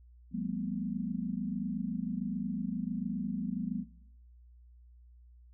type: tone cluster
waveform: sine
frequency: 174.5 / 200.6 / 227.9 / 249.3 Hz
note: F3 / G3 / A#3 / B3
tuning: -1 / +40 / -39 / +16 cents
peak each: -38 / -37 / -37 / -39 dBFS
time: 0.31-3.85 s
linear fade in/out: 50 ms
effects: noise-tail reverb RT60 0.7 s tail -17 dB re dry + added 60 Hz sine -54 dBFS peak until 5.53 s